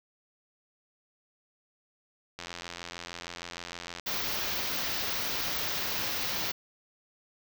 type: click train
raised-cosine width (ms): 0.2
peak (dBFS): -21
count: 140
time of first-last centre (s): 2.39-3.997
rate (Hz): 86.5
type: band-stop noise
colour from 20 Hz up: white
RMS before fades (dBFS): -32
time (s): 4.06-6.52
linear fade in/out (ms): 10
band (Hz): 6100 to 15000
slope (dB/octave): 48
effects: none